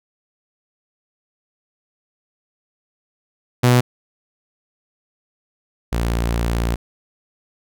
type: tone pair in turn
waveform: sawtooth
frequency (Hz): 123.4 / 57.92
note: B2 / A#1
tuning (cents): -1 / -10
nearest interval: octave + minor second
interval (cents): 1309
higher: first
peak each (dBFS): -7 / -14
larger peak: first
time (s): 3.63-3.81 / 5.92-6.76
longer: second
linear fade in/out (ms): 10
effects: none